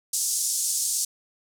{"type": "band-pass noise", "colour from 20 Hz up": "white", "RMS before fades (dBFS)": -26, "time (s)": [0.13, 1.05], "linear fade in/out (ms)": 5, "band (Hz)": [5600, 9700], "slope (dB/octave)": 24, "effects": []}